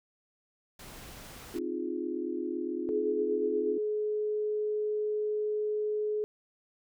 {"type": "noise", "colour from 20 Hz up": "pink", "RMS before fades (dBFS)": -47, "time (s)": [0.79, 1.59], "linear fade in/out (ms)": 5}
{"type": "chord", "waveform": "sine", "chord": "F minor seventh", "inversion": "second", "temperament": "equal", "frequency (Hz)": [261.6, 311.1, 349.2, 415.3], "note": ["C4", "Eb4", "F4", "Ab4"], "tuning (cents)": [0, 0, 0, 0], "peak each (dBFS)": [-38, -37, -34, -40], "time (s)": [1.54, 3.78], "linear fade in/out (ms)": 5}
{"type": "tone", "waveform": "sine", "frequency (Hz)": 423.6, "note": "G#4", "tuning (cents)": 34, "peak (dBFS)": -28, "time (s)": [2.89, 6.24], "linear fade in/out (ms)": 0}
{"effects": []}